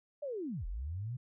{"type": "linear two-way sweep", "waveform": "sine", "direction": "down then up", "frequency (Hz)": [606, 36.71, 129.5], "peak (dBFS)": -36, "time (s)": [0.22, 1.17], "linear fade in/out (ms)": 10, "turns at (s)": 0.66, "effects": []}